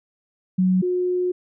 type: tone pair in turn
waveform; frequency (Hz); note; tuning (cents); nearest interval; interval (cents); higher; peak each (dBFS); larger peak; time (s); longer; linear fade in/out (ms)
sine; 185 / 361.3; F#3 / F#4; 0 / -41; octave; 1159; second; -15 / -19; first; 0.58-0.82 / 0.82-1.32; second; 10
effects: none